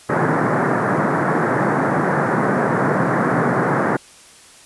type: band-pass noise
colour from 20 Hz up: pink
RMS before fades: -18 dBFS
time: 0.09-3.97 s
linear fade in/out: 10 ms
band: 130 to 1800 Hz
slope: 48 dB/octave
effects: white hiss -45 dBFS RMS until 4.65 s + resampled to 24000 Hz